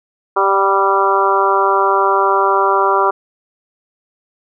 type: harmonic tone with a mistuned harmonic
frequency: 196 Hz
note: G3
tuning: in tune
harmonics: 2 / 3 / 4 / 5 / 6 / 7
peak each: -17 / -21 / -19 / -16 / -16 / -20 dBFS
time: 0.36-3.11 s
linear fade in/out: 10 ms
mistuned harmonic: 4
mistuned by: -17 cents
effects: none